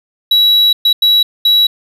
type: tone bursts at uneven times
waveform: triangle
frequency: 3900 Hz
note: B7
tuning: 23 cents flat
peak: -5 dBFS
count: 4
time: 0.31-0.73 / 0.85-0.93 / 1.02-1.23 / 1.45-1.67 s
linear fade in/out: 5 ms
effects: resampled to 32000 Hz